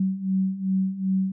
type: beating tone pair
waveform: sine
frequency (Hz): 188.5 / 191.1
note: F#3 / G3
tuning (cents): +32 / -44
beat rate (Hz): 2.6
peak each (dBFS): -27 / -23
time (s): 0-1.32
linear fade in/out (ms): 5
effects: none